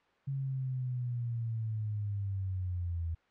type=linear sweep; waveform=sine; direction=down; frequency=138 to 81.5 Hz; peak=-32 dBFS; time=0.27-3.15 s; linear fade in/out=10 ms; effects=white hiss -68 dBFS RMS until 3.3 s + low-pass 2000 Hz 12 dB/octave